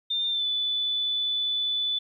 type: tone with pitch glide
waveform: sine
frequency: 3604 to 3485 Hz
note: A7 to A7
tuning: +41 to -17 cents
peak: -24 dBFS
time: 0.1-1.99 s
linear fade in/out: 10 ms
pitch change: -58 cents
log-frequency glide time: 0.29-0.46 s
effects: 11-bit